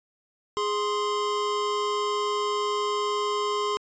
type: tone pair together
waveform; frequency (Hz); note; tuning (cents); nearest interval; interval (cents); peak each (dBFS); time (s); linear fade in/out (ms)
square; 415.3 / 1046.5; G#4 / C6; 0 / 0; octave + major third; 1600; -28; 0.57-3.77; 0
effects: resampled to 16000 Hz